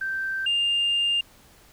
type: tone pair in turn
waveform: sine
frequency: 1562 / 2805 Hz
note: G6 / F7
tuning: -7 / +7 cents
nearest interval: minor seventh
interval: 1014 cents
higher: second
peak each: -25 / -19 dBFS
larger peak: second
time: 0.01-0.46 / 0.46-1.21 s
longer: second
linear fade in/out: 5 ms
effects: tanh soft clip ceiling -17 dBFS + pink hiss -54 dBFS RMS until 1.72 s